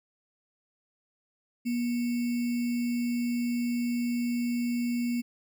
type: tone with sample-and-hold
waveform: sine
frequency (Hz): 240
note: B3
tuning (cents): -49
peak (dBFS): -26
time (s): 1.65-5.22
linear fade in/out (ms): 20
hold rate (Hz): 2450
effects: none